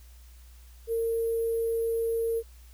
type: tone with sample-and-hold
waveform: sine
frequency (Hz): 457.3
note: A#4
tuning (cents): -33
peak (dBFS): -25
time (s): 0.87-2.43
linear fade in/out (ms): 50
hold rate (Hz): 11025
effects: added 60 Hz sine -48 dBFS peak until 2.73 s + white hiss -60 dBFS RMS until 2.73 s